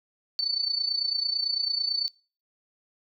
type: tone with amplitude modulation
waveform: sine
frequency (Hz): 4504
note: C#8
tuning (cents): +27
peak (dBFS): -21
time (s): 0.39-2.08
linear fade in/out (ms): 0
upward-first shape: sine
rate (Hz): 29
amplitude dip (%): 75
effects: noise-tail reverb RT60 0.4 s tail -26 dB re dry